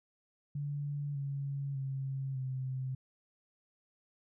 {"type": "tone with pitch steps", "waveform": "sine", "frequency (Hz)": [144.2, 139.53, 135.01, 130.64], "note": ["D3", "C#3", "C#3", "C3"], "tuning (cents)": [-31, 12, -45, -2], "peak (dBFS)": -34, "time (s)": [0.55, 2.95], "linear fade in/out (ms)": 5, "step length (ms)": 600, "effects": []}